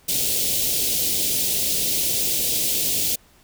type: band-stop noise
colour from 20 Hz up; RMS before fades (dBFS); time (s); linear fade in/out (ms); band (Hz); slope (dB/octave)
white; -22; 0.08-3.16; 10; 560 to 2800; 24
effects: pink hiss -55 dBFS RMS until 3.43 s